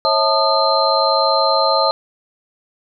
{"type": "tone cluster", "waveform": "sine", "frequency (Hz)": [545, 646, 884, 1223, 4127], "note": ["C#5", "E5", "A5", "D#6", "C8"], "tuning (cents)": [-29, -35, 8, -30, -25], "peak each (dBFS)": -19, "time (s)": [0.05, 1.91], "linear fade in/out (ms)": 0, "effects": []}